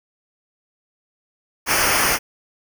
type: noise with comb filter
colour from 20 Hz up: pink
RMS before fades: -18 dBFS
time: 1.66-2.19 s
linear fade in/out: 50 ms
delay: 0.26 ms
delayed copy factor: -0.8
effects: none